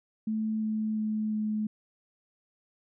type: tone with pitch steps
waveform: sine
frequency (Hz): 218.2 / 216.8 / 215.4 / 214.1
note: A3 / A3 / A3 / A3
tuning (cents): -14 / -25 / -37 / -47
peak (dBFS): -27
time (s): 0.27-1.67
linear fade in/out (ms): 5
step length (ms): 350
effects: none